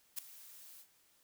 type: noise with ADSR envelope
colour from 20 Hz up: blue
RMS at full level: -37 dBFS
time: 0.16-0.87 s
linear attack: 25 ms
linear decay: 4 ms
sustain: -18 dB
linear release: 74 ms
effects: white hiss -70 dBFS RMS until 1.23 s